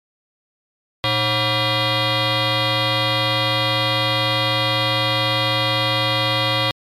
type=tone with frequency modulation; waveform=sine; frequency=1579 Hz; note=G6; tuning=12 cents sharp; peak=-14 dBFS; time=1.04-6.71 s; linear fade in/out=0 ms; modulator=424 Hz; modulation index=5.8; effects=tanh soft clip ceiling -14 dBFS + MP3 96 kbps